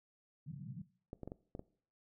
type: band-pass noise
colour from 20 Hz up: white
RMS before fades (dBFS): -47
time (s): 0.46-0.82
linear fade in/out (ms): 5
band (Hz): 120 to 180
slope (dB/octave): 48
type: clicks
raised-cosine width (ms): 2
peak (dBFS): -31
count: 6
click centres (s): 1.131 / 1.233 / 1.276 / 1.319 / 1.551 / 1.594
effects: noise-tail reverb RT60 0.5 s tail -20 dB re dry